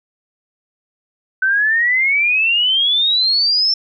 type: exponential sweep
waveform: sine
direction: up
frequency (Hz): 1515 to 5400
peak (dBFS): -12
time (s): 1.42-3.74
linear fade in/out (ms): 5
effects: none